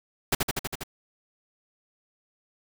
pink noise with echo, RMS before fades -23 dBFS, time 0.32-0.35 s, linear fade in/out 5 ms, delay 81 ms, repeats 6, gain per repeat -2 dB, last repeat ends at 0.836 s, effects none

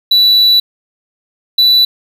triangle tone pair in turn, 3951 / 3965 Hz, B7 / B7, 0 / +6 cents, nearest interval unison, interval 6 cents, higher second, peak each -4 dBFS, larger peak neither, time 0.11-0.6 / 1.58-1.85 s, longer first, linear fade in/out 5 ms, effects 7-bit

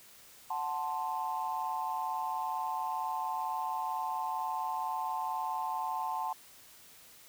sine chord, F# diminished, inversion none, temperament equal with one note detuned, 737.9 / 880 / 1046.5 Hz, F#5 / A5 / C6, -5 / 0 / 0 cents, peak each -38 / -34 / -37 dBFS, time 0.5-6.33 s, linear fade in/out 5 ms, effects tanh soft clip ceiling -23 dBFS + white hiss -56 dBFS RMS until 7.28 s

